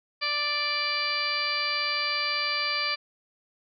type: harmonic tone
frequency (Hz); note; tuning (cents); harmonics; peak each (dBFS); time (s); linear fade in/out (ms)
587.3; D5; 0; 1 / 2 / 3 / 4 / 5 / 6 / 7 / 8; -40 / -33 / -35 / -30 / -37 / -40 / -36 / -30; 0.21-2.96; 20
effects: none